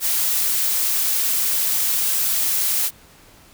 blue noise, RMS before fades -20 dBFS, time 0-2.91 s, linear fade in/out 50 ms, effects pink hiss -49 dBFS RMS until 3.53 s

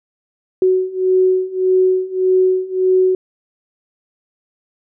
sine beating tone pair, 371.3 / 373 Hz, F#4 / F#4, +6 / +14 cents, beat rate 1.7 Hz, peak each -16 / -14 dBFS, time 0.62-3.15 s, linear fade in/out 2 ms, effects none

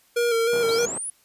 square tone with vibrato, 466.2 Hz, A#4, in tune, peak -20 dBFS, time 0.16-0.86 s, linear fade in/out 10 ms, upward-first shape square, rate 3.2 Hz, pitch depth 33 cents each way
white band-pass noise, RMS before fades -36 dBFS, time 0.53-0.98 s, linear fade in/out 2 ms, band 160 to 640 Hz, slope 12 dB/octave
sine linear sweep, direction up, 3804 to 10450 Hz, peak -28 dBFS, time 0.69-1.1 s, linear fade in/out 2 ms
effects white hiss -60 dBFS RMS until 1.24 s + resampled to 32000 Hz

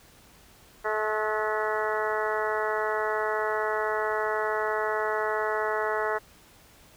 harmonic tone with a mistuned harmonic, 215.5 Hz, A3, 36 cents flat, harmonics 2 / 3 / 4 / 5 / 6 / 7 / 8 / 9, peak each -30 / -32 / -33 / -34 / -35 / -35 / -36 / -37 dBFS, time 0.84-6.19 s, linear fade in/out 20 ms, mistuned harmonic 7, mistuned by -37 cents, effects pink hiss -55 dBFS RMS until 6.96 s

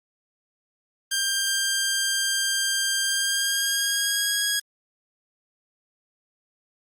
10% pulse tone with pitch glide, 1590 to 1652.7 Hz, G6 to G#6, +24 to -9 cents, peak -13 dBFS, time 1.11-4.6 s, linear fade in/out 10 ms, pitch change +67 cents, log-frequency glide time 3.03-4.43 s, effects Opus 24 kbps

